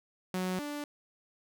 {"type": "tone pair in turn", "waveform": "sawtooth", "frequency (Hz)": [184.4, 292.7], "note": ["F#3", "D4"], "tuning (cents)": [-6, -6], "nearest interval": "minor sixth", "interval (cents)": 800, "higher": "second", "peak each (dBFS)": [-27, -32], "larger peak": "first", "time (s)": [[0.34, 0.59], [0.59, 0.84]], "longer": "neither", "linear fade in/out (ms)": 2, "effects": []}